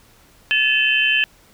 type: tone cluster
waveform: sine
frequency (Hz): 1724 / 2571 / 2702 / 3071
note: A6 / E7 / E7 / G7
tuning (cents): -36 / -44 / +42 / -36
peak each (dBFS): -20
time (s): 0.51-1.24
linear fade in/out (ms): 0
effects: pink hiss -52 dBFS RMS until 1.53 s